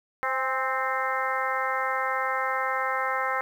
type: harmonic tone with a mistuned harmonic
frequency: 261.6 Hz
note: C4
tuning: in tune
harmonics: 2 / 3 / 4 / 5 / 6 / 7 / 8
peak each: -33 / -32 / -31 / -30 / -35 / -33 / -35 dBFS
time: 0.23-3.41 s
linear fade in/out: 0 ms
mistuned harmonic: 3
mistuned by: +35 cents
effects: 9-bit